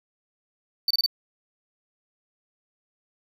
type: tone bursts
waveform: triangle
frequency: 4561 Hz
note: C#8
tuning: 49 cents sharp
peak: -18 dBFS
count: 4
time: 0.88-1.062 s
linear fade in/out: 2 ms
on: 26 ms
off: 26 ms
effects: none